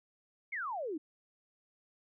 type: exponential sweep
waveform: sine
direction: down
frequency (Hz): 2269 to 286.8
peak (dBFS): -35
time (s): 0.52-0.98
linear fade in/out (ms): 10
effects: none